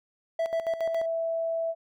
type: tone with tremolo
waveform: triangle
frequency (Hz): 659.3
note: E5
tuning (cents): 0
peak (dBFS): -22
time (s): 0.39-1.06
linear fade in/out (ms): 5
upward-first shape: square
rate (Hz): 7.2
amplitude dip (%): 70
type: tone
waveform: sine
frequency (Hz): 659.3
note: E5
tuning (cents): 0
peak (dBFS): -26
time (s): 0.8-1.75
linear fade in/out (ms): 50
effects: none